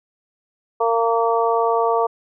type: harmonic tone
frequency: 229.8 Hz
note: A#3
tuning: 25 cents flat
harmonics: 2 / 3 / 4 / 5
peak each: -19 / -21 / -22 / -23 dBFS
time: 0.8-2.07 s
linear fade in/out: 10 ms
effects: none